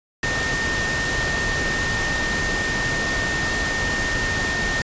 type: tone in noise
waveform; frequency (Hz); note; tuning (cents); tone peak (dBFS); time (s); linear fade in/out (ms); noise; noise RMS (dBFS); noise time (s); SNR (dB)
sine; 1828; A#6; -34; -23; 0.23-4.82; 2; pink; -25; 0.23-4.82; -1
effects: resampled to 16000 Hz